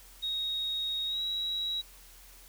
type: tone with pitch glide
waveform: sine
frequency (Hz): 3760 to 3868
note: A#7 to B7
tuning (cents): +14 to -37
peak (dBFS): -30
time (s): 0.22-1.82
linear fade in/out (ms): 20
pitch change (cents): +49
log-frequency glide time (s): 1.07-1.21
effects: added 42 Hz sine -55 dBFS peak until 2.48 s + white hiss -55 dBFS RMS until 2.48 s